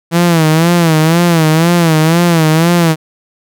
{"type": "tone with vibrato", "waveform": "sawtooth", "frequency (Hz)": 164.81, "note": "E3", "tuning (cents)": 0, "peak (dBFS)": -3, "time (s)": [0.11, 2.96], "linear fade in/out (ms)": 50, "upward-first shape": "sine", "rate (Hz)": 2, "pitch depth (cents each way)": 100, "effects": []}